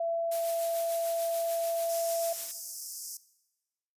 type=tone; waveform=sine; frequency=670 Hz; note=E5; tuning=28 cents sharp; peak=-28 dBFS; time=0-2.33 s; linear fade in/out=5 ms
type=noise with tremolo; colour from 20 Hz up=blue; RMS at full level=-37 dBFS; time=0.31-2.52 s; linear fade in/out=10 ms; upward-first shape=sine; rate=6.8 Hz; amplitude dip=40%
type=high-pass noise; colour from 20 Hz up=pink; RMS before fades=-40 dBFS; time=1.89-3.17 s; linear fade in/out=2 ms; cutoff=5000 Hz; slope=96 dB/octave
effects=noise-tail reverb RT60 1.0 s tail -18 dB re dry + resampled to 32000 Hz